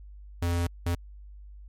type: tone bursts at uneven times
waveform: square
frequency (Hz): 86.2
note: F2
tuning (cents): -22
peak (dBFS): -25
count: 2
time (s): 0.42-0.67 / 0.86-0.95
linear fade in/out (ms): 5
effects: added 50 Hz sine -43 dBFS peak until 1.68 s + MP3 64 kbps